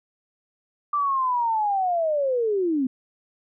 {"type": "linear sweep", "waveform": "sine", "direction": "down", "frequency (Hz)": [1182, 248.5], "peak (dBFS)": -20, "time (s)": [0.93, 2.87], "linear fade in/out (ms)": 5, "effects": []}